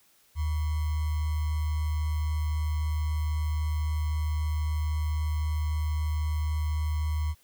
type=tone with sample-and-hold; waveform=sine; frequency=76.9 Hz; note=D#2; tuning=20 cents flat; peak=-25 dBFS; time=0.35-7.35 s; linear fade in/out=50 ms; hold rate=1050 Hz; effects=white hiss -63 dBFS RMS until 7.43 s